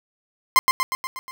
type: tone with echo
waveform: 30% pulse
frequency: 1046.5 Hz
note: C6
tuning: in tune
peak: -8 dBFS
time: 0.56-0.59 s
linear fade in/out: 0 ms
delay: 120 ms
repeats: 6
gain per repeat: -4 dB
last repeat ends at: 1.31 s
effects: none